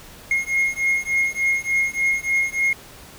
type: beating tone pair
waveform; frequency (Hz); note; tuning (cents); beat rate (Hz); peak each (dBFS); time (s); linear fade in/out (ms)
triangle; 2147 / 2150.4; C7 / C7; +44 / +47; 3.4; -20; 0.31-2.73; 2
effects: pink hiss -43 dBFS RMS until 3.18 s